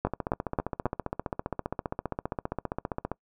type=two click trains; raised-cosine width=1 ms; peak=-16 / -11 dBFS; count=47 / 4; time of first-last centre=0.07-3.116 / 0.05-0.856 s; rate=15.1 / 3.72 Hz; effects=noise-tail reverb RT60 0.1 s tail -24 dB re dry